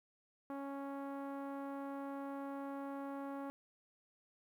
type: tone with low-pass filter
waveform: sawtooth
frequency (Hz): 277.2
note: C#4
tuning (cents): 0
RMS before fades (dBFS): -44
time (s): 0.5-3.5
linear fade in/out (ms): 0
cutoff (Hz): 1100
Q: 1.5
effects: 12-bit